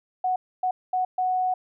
sine tone bursts at uneven times, 739 Hz, F#5, 2 cents flat, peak -21 dBFS, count 4, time 0.24-0.36 / 0.63-0.71 / 0.93-1.05 / 1.18-1.54 s, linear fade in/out 5 ms, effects none

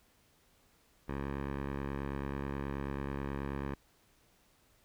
10% pulse tone with low-pass filter, 69.3 Hz, C#2, in tune, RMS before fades -38 dBFS, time 1.08-3.75 s, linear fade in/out 10 ms, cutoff 1800 Hz, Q 1.1, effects pink hiss -68 dBFS RMS until 4.84 s

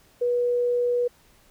sine tone, 486.2 Hz, B4, 27 cents flat, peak -20 dBFS, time 0.21-1.08 s, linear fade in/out 10 ms, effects pink hiss -58 dBFS RMS until 1.5 s

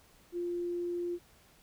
sine tone, 349.2 Hz, F4, in tune, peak -32 dBFS, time 0.32-1.19 s, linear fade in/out 50 ms, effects pink hiss -62 dBFS RMS until 1.62 s

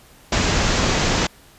pink low-pass noise, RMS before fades -19 dBFS, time 0.32-1.27 s, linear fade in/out 5 ms, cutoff 7400 Hz, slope 96 dB/octave, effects pink hiss -49 dBFS RMS until 1.58 s + resampled to 32000 Hz

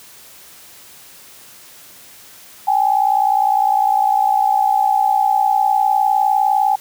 sine tone pair together, 784 / 843.8 Hz, G5 / G#5, 0 / +27 cents, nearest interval minor second, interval 127 cents, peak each -15 dBFS, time 2.67-6.76 s, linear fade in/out 10 ms, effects white hiss -42 dBFS RMS until 6.8 s + high-pass 60 Hz 12 dB/octave

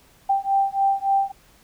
sine beating tone pair, 784 / 787.5 Hz, G5 / G5, 0 / +8 cents, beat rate 3.5 Hz, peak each -21 dBFS, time 0.29-1.32 s, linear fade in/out 10 ms, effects pink hiss -55 dBFS RMS until 1.63 s

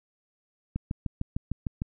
click train, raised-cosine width 5 ms, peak -17 dBFS, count 8, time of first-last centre 0.76-1.819 s, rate 6.61 Hz, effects none

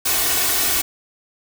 white noise with comb filter, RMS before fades -19 dBFS, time 0.05-0.82 s, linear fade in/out 10 ms, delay 2.7 ms, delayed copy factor +0.75, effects none

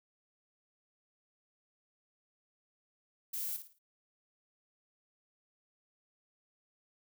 violet noise with echo, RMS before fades -38 dBFS, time 3.33-3.57 s, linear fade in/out 10 ms, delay 55 ms, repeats 4, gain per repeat -9 dB, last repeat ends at 3.79 s, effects none

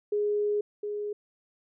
sine tone pair in turn, 415.3 / 415.3 Hz, G#4 / G#4, 0 / 0 cents, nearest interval unison, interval 0 cents, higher neither, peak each -24 / -30 dBFS, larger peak first, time 0.12-0.61 / 0.83-1.13 s, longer first, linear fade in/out 5 ms, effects none

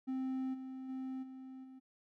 triangle tone with level steps, 261.6 Hz, C4, in tune, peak -33 / -41 / -37 / -45 / -49 dBFS, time 0.07-1.8 s, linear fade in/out 20 ms, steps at 0.53 / 0.88 / 1.22 / 1.63 s, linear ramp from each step 20 ms, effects none

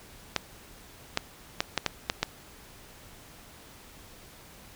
clicks, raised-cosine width 0.2 ms, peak -7 dBFS, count 7, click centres 0.363 / 1.174 / 1.605 / 1.777 / 1.863 / 2.099 / 2.23 s, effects pink hiss -51 dBFS RMS until 4.75 s

